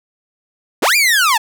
sawtooth linear two-way sweep, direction up then down, 158.7 to 2452 to 828 Hz, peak -7 dBFS, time 0.82-1.38 s, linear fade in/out 10 ms, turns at 0.96 s, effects none

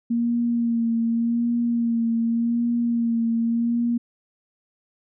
sine tone with vibrato, 233.2 Hz, A#3, 1 cent sharp, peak -19 dBFS, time 0.1-3.98 s, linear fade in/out 10 ms, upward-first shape sine, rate 0.86 Hz, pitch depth 28 cents each way, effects none

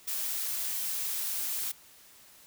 blue noise, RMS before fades -33 dBFS, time 0.07-1.72 s, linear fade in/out 10 ms, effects white hiss -56 dBFS RMS until 2.46 s

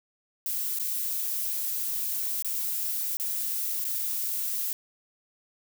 violet noise with dropouts, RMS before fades -30 dBFS, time 0.46-4.73 s, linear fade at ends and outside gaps 1 ms, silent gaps 0.788-0.797 / 2.424-2.446 / 3.17-3.198 / 3.844-3.85 s, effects none

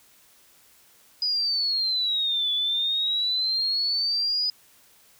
sine exponential two-way sweep, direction down then up, 4978 to 3437 to 4978 Hz, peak -22 dBFS, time 1.22-4.5 s, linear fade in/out 2 ms, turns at 2.52 s, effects white hiss -57 dBFS RMS until 5.19 s

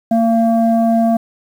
sine tone pair together, 228.9 / 683.2 Hz, A#3 / F5, -31 / -38 cents, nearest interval octave + perfect fifth, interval 1893 cents, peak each -11 / -13 dBFS, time 0.11-1.17 s, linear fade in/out 5 ms, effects tanh soft clip ceiling -5 dBFS + 7-bit

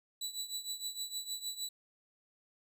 25% pulse tone with tremolo, 3951 Hz, B7, in tune, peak -31 dBFS, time 0.21-1.69 s, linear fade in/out 5 ms, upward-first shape triangle, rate 6.5 Hz, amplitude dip 85%, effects none

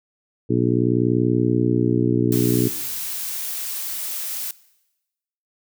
harmonic tone, 60.5 Hz, B1, 35 cents flat, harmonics 2 / 3 / 4 / 5 / 6 / 7, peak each -22 / -25 / -23 / -22 / -24 / -25 dBFS, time 0.49-2.69 s, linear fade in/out 20 ms
blue noise, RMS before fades -28 dBFS, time 2.32-4.51 s, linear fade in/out 2 ms
effects noise-tail reverb RT60 1.0 s tail -20 dB re dry

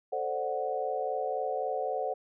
sine chord, D dominant seventh, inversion second, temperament equal, 440 / 523.3 / 587.3 / 740 Hz, A4 / C5 / D5 / F#5, 0 / 0 / 0 / 0 cents, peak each -36 / -34 / -37 / -33 dBFS, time 0.12-2.14 s, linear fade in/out 10 ms, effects none

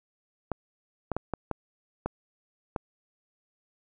clicks, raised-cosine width 1 ms, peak -15 dBFS, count 7, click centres 0.517 / 1.117 / 1.166 / 1.337 / 1.513 / 2.06 / 2.762 s, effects none

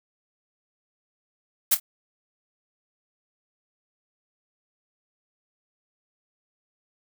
blue noise with echo, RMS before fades -18 dBFS, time 1.71-1.75 s, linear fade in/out 10 ms, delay 25 ms, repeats 2, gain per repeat -12 dB, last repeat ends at 1.8 s, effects none

